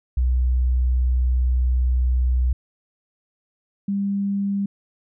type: tone pair in turn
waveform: sine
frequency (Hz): 62.5 / 199.23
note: B1 / G3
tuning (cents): +21 / +28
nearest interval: octave + minor sixth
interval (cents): 2007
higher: second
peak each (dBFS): -16 / -20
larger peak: first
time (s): 0.17-2.53 / 3.88-4.66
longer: first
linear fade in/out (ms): 5
effects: none